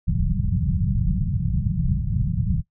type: low-pass noise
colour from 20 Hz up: white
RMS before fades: -22 dBFS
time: 0.07-2.62 s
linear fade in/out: 10 ms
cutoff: 190 Hz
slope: 96 dB/octave
effects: noise-tail reverb RT60 0.1 s tail -18 dB re dry